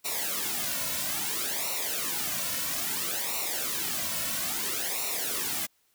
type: noise with flanger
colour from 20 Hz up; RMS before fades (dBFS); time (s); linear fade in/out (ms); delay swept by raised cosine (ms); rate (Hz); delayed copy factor
white; -31; 0.04-5.67; 20; 0.61 to 2.51; 0.6; -0.8
effects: white hiss -69 dBFS RMS until 5.94 s